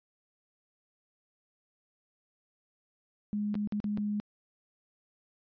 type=tone with dropouts; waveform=sine; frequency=207.8 Hz; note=G#3; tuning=1 cent sharp; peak=-29 dBFS; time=3.33-4.2 s; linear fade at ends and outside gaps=0 ms; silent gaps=3.543-3.553 / 3.674-3.723 / 3.802-3.842 / 3.974-3.982 s; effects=resampled to 11025 Hz